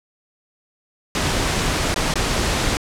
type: noise with dropouts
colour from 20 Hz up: pink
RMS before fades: -20 dBFS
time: 1.15-2.77 s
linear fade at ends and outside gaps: 1 ms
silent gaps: 1.943-1.96 / 2.139-2.156 s
effects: low-pass 8000 Hz 12 dB/octave